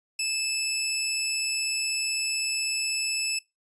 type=tone with amplitude modulation; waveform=15% pulse; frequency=2621 Hz; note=E7; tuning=11 cents flat; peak=-17 dBFS; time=0.19-3.39 s; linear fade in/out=5 ms; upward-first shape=sine; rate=136 Hz; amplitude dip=25%; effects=noise-tail reverb RT60 0.2 s tail -20 dB re dry + resampled to 22050 Hz